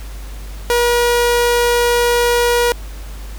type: tone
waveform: sawtooth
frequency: 479.7 Hz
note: A#4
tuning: 50 cents sharp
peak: -8 dBFS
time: 0.7-2.72 s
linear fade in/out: 0 ms
effects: added 50 Hz sine -27 dBFS peak until 3.38 s + pink hiss -39 dBFS RMS until 3.38 s